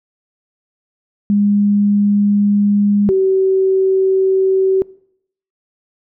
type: tone pair in turn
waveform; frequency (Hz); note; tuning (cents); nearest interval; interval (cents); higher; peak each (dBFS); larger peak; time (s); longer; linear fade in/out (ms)
sine; 204.2 / 381.5; G#3 / G4; -29 / -47; major seventh; 1082; second; -10; neither; 1.3-3.09 / 3.09-4.82; first; 0
effects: noise-tail reverb RT60 0.7 s tail -23 dB re dry

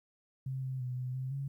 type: tone with pitch steps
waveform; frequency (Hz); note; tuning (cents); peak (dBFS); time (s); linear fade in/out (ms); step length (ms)
sine; 132.1 / 130.8 / 125.6 / 126.9 / 130.4 / 138; C3 / C3 / B2 / B2 / C3 / C#3; +17 / 0 / +30 / +47 / -5 / -7; -34; 0.46-1.48; 5; 170
effects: 12-bit

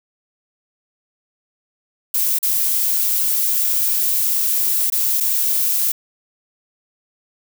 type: noise with dropouts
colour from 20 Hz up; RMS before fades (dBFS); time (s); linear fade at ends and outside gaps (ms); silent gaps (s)
violet; -18; 2.14-5.92; 5; 2.388-2.428 / 4.901-4.922 / 5.202-5.206
effects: none

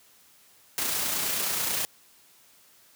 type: noise with amplitude modulation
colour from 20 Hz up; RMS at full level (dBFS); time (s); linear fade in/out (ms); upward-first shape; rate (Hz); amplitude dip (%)
white; -27; 0.78-1.85; 0; sine; 29.3; 30
effects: white hiss -58 dBFS RMS until 2.95 s + high-pass 80 Hz 12 dB/octave

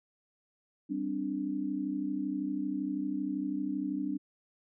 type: chord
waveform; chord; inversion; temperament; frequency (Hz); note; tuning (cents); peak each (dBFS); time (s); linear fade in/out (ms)
sine; G suspended fourth; none; just; 196 / 261.3 / 294; G3 / C4 / D4; 0 / -2 / +2; -38 / -36 / -33; 0.89-4.18; 20
effects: none

